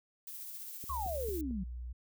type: noise with tremolo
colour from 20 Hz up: violet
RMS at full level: -44 dBFS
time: 0.27-1.41 s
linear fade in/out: 2 ms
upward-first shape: sine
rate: 15 Hz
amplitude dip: 25%
type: click train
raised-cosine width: 3 ms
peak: -36 dBFS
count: 4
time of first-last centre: 0.84-1.51 s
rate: 4.48 Hz
type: tone with pitch glide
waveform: sine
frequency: 68.9 to 60.68 Hz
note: C#2 to B1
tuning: -10 to -30 cents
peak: -39 dBFS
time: 0.89-1.93 s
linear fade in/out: 10 ms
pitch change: -220 cents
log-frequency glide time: 1.34-1.64 s
type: exponential sweep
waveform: sine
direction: down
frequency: 1154 to 174.61 Hz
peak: -35 dBFS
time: 0.89-1.64 s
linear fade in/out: 10 ms
effects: none